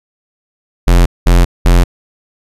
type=tone bursts; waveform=square; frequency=43.65 Hz; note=F1; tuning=in tune; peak=-5 dBFS; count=3; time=0.87-1.84 s; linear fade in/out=10 ms; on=190 ms; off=200 ms; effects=resampled to 32000 Hz